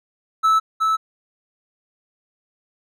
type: tone pair in turn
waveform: triangle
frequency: 1308 / 1308 Hz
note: E6 / E6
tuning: -14 / -14 cents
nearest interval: unison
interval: 0 cents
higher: neither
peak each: -11 / -14 dBFS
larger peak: first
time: 0.43-0.6 / 0.8-0.97 s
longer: neither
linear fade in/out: 20 ms
effects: none